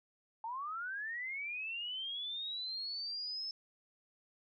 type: linear sweep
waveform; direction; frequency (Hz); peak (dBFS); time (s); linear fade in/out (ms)
sine; up; 873 to 5274; -38; 0.44-3.51; 2
effects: none